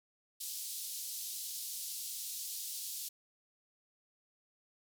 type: band-pass noise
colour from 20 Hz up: white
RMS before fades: -42 dBFS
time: 0.4-3.09 s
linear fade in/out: 10 ms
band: 3700 to 15000 Hz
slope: 24 dB/octave
effects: none